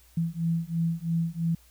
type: beating tone pair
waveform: sine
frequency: 164.81 / 167.81 Hz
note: E3 / E3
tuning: 0 / +31 cents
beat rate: 3 Hz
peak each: -28 dBFS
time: 0.17-1.55 s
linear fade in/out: 5 ms
effects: added 60 Hz sine -57 dBFS peak until 1.7 s + white hiss -60 dBFS RMS until 1.7 s